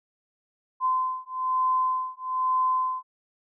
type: beating tone pair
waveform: sine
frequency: 1028 / 1029.1 Hz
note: C6 / C6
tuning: -31 / -29 cents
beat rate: 1.1 Hz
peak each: -26 dBFS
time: 0.8-3.03 s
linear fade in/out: 50 ms
effects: none